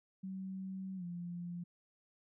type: tone with pitch glide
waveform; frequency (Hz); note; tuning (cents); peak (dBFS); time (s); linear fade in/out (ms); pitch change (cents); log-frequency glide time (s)
sine; 190 to 174.23; F#3 to F3; +46 to -4; -40; 0.23-1.64; 10; -150; 0.96-1.04
effects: none

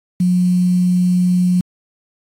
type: tone with quantisation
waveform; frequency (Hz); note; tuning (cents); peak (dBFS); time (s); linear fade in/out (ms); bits
sine; 180; F#3; -47; -11; 0.2-1.61; 5; 6
effects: AAC 48 kbps

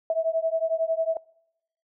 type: beating tone pair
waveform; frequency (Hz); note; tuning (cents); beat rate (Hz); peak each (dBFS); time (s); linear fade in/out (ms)
sine; 646 / 657; E5 / E5; -35 / -6; 11; -25; 0.1-1.17; 2
effects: noise-tail reverb RT60 0.8 s tail -25 dB re dry

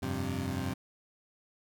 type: chord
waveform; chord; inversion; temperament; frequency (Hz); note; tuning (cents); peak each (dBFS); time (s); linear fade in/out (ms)
20% pulse; F suspended second; none; equal; 87.31 / 98 / 130.81; F2 / G2 / C3; 0 / 0 / 0; -32; 0.02-0.74; 10
effects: none

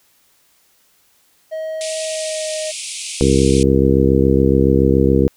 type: tone with pitch glide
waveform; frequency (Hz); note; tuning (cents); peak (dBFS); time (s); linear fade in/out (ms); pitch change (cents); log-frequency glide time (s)
triangle; 634 to 623.5; D#5 to D#5; +32 to +3; -20; 1.51-2.72; 20; -29; 2.02-2.5
type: band-pass noise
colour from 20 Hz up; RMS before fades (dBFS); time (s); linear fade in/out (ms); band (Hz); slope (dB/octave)
white; -28; 1.81-3.63; 0; 2200 to 10000; 96
type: harmonic tone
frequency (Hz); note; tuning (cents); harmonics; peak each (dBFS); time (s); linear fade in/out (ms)
67.1; C2; +44; 1 / 2 / 3 / 4 / 5 / 6 / 7; -18 / -18 / -18 / -18 / -18 / -18 / -18; 3.21-5.28; 0
effects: white hiss -57 dBFS RMS until 5.36 s

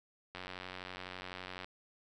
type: click train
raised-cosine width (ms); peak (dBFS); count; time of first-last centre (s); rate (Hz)
0.3; -27; 120; 0.35-1.645; 91.9
effects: none

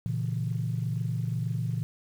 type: chord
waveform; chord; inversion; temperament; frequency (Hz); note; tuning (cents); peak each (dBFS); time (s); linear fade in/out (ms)
sine; A# diminished; none; equal; 116.54 / 138.59 / 164.81; A#2 / C#3 / E3; 0 / 0 / 0; -29 / -33 / -32; 0.06-1.83; 0
effects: tanh soft clip ceiling -19 dBFS + 9-bit

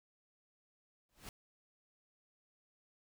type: noise with exponential growth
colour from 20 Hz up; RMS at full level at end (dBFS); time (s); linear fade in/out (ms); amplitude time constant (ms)
pink; -45; 1.09-1.29; 1; 43
effects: none

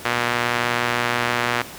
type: tone with band-pass filter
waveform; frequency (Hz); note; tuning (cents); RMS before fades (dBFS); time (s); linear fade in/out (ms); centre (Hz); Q
sawtooth; 120.4; B2; -44; -22; 0.05-1.62; 5; 1800; 1
effects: pink hiss -37 dBFS RMS until 1.78 s + high-pass 80 Hz 12 dB/octave

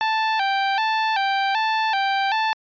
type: tone with vibrato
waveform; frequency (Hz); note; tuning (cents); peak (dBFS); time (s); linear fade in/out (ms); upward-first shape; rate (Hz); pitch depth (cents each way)
sawtooth; 830.6; G#5; 0; -15; 0.01-2.53; 0; square; 1.3; 100
effects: resampled to 11025 Hz

